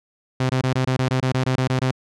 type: tone bursts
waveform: sawtooth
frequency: 129.4 Hz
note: C3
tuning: 19 cents flat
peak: -14 dBFS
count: 13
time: 0.4-1.912 s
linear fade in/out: 5 ms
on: 96 ms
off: 22 ms
effects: low-pass 6000 Hz 12 dB/octave